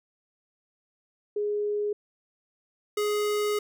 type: tone pair in turn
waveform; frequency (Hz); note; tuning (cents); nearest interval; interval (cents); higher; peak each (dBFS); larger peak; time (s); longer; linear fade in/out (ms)
sine / square; 415.3 / 417.6; G#4 / G#4; 0 / +10; unison; 10; second; -25; neither; 1.36-1.93 / 2.97-3.59; second; 5
effects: none